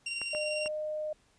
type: tone with tremolo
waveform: sawtooth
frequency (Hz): 2764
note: F7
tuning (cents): -19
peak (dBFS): -29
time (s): 0.06-0.68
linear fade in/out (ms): 5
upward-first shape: square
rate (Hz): 20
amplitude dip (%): 30
type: clicks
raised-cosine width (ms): 0.5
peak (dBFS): -26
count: 3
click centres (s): 0.216 / 0.349 / 0.66
type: tone with pitch glide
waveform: sine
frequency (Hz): 607 to 612.3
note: D#5 to D#5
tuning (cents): -43 to -28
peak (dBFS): -32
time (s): 0.33-1.13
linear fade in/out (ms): 5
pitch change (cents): +15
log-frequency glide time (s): 0.45-0.78
effects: pink hiss -67 dBFS RMS until 1.38 s + resampled to 22050 Hz